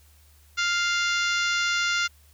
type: harmonic tone with a mistuned harmonic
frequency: 698.5 Hz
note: F5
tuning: in tune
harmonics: 2 / 3 / 4 / 5 / 6 / 7 / 8 / 9 / 10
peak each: -25 / -29 / -31 / -33 / -35 / -36 / -37 / -38 / -39 dBFS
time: 0.57-2.08 s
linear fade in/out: 20 ms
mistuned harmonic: 9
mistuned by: -33 cents
effects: added 74 Hz sine -54 dBFS peak until 2.33 s + white hiss -60 dBFS RMS until 2.33 s